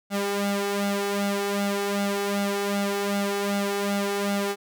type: tone with flanger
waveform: sawtooth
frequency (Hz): 201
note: G3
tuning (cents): +44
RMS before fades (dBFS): -26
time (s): 0.1-4.56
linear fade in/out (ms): 50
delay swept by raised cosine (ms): 1.4 to 2.36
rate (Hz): 2.6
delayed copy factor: +0.75
effects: none